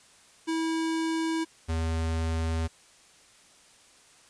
square tone pair in turn, 324.5 / 81.36 Hz, E4 / E2, -27 / -22 cents, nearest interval 2 octaves, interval 2395 cents, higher first, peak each -27 dBFS, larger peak neither, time 0.47-1.45 / 1.68-2.68 s, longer second, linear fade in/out 20 ms, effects white hiss -57 dBFS RMS until 4.29 s + resampled to 22050 Hz

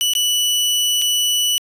sawtooth tone with dropouts, 2960 Hz, F#7, in tune, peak -12 dBFS, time 0.01-1.58 s, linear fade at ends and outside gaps 0 ms, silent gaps 0.135-0.152 / 1.016-1.02 s, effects resampled to 32000 Hz

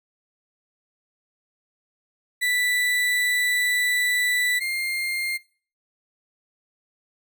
35% pulse tone pair in turn, 1975.5 / 2114 Hz, B6 / C7, 0 / +17 cents, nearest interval minor second, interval 117 cents, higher second, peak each -19 / -23 dBFS, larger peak first, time 2.41-4.6 / 4.6-5.38 s, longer first, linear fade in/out 20 ms, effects noise-tail reverb RT60 0.4 s tail -19 dB re dry

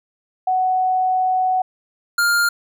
sine / square tone pair in turn, 744 / 1404.5 Hz, F#5 / F6, +9 / +9 cents, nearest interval major seventh, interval 1100 cents, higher second, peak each -15 dBFS, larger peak neither, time 0.47-1.62 / 2.18-2.49 s, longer first, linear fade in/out 5 ms, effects none

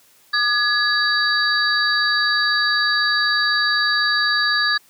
sine tone cluster, 1210 / 1686 / 3916 / 4626 Hz, D#6 / G#6 / B7 / D8, -49 / +26 / -15 / -27 cents, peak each -24 / -18 / -25 / -22 dBFS, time 0.33-4.78 s, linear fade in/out 10 ms, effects white hiss -54 dBFS RMS until 4.89 s + high-pass 80 Hz 12 dB/octave

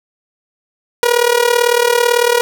sawtooth tone with amplitude modulation, 479.9 Hz, B4, 50 cents flat, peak -3 dBFS, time 1.03-2.41 s, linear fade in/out 0 ms, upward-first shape sine, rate 38 Hz, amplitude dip 80%, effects none

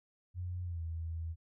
sine tone with pitch glide, 89.5 to 82.07 Hz, F2 to E2, +43 to -7 cents, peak -36 dBFS, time 0.34-1.36 s, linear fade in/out 50 ms, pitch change -150 cents, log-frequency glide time 0.64-0.82 s, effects none

